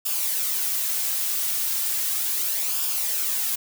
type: noise with flanger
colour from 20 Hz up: blue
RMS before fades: -25 dBFS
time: 0.05-3.56 s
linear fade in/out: 10 ms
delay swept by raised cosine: 0.49 to 3.79 ms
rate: 0.36 Hz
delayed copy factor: -0.5
effects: none